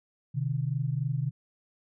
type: tone pair together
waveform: sine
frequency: 127.82 / 151.3 Hz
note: C3 / D#3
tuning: -40 / -48 cents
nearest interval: minor third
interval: 292 cents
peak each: -29 / -30 dBFS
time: 0.34-1.31 s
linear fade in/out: 20 ms
effects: none